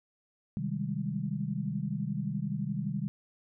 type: chord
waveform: sine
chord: Ab major seventh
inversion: first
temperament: equal with one note detuned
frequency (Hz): 130.36 / 155.56 / 196 / 207.7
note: C3 / Eb3 / G3 / Ab3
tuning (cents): -6 / 0 / 0 / 0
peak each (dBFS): -37 / -35 / -35 / -38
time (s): 0.57-3.08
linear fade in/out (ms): 0
effects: none